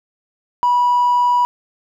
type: tone with hard clipping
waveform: sine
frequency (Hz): 976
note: B5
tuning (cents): -21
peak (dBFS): -12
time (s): 0.63-1.45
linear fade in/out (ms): 0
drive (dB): 1
effects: none